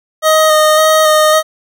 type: tone with vibrato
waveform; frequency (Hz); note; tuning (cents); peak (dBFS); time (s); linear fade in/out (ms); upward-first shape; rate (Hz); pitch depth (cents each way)
25% pulse; 622.3; D#5; 0; -3; 0.22-1.43; 50; square; 1.8; 15
effects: none